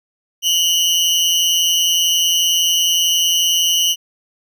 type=tone pair together; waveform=30% pulse; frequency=2879 / 3050 Hz; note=F#7 / G7; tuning=-48 / -48 cents; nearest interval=minor second; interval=100 cents; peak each=-13 dBFS; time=0.42-3.96 s; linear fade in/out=50 ms; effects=none